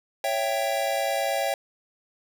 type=chord; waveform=square; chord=C# diminished; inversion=none; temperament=equal with one note detuned; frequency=554.4 / 663.8 / 784 Hz; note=C#5 / E5 / G5; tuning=0 / +12 / 0 cents; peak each=-29 dBFS; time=0.24-1.54 s; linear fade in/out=2 ms; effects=none